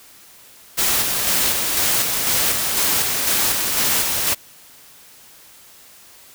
white noise with tremolo, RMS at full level -18 dBFS, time 0.77-4.35 s, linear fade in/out 20 ms, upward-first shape square, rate 2 Hz, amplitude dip 30%, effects white hiss -46 dBFS RMS until 6.34 s

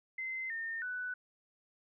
sine tone with pitch steps, 2065 / 1821 / 1490 Hz, C7 / A#6 / F#6, -23 / -41 / +12 cents, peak -36 dBFS, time 0.18-1.14 s, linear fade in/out 5 ms, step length 320 ms, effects none

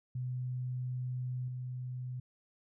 sine tone with level steps, 126.1 Hz, B2, 36 cents sharp, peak -34 / -37 dBFS, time 0.15-2.2 s, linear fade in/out 5 ms, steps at 1.48 s, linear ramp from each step 2 ms, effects none

